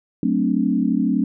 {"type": "chord", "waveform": "sine", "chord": "D dominant seventh", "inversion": "first", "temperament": "equal", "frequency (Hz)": [185, 220, 261.6, 293.7], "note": ["F#3", "A3", "C4", "D4"], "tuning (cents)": [0, 0, 0, 0], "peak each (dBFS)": [-23, -21, -21, -23], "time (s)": [0.23, 1.24], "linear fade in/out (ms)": 2, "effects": []}